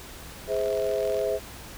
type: chord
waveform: sine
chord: Ab augmented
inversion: none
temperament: just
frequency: 415.3 / 519.1 / 648.9 Hz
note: Ab4 / C5 / E5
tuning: 0 / -14 / -27 cents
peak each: -28 dBFS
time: 0.47-1.4 s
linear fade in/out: 50 ms
type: click train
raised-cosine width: 0.2 ms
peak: -25 dBFS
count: 31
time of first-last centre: 0.52-1.214 s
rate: 43.2 Hz
effects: added 60 Hz sine -51 dBFS peak until 1.77 s + pink hiss -43 dBFS RMS until 1.77 s